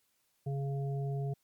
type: harmonic tone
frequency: 138.59 Hz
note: C#3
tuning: in tune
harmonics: 1 / 3 / 5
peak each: -32 / -42 / -46 dBFS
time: 0.46-1.34 s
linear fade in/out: 10 ms
effects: white hiss -75 dBFS RMS until 1.43 s + MP3 96 kbps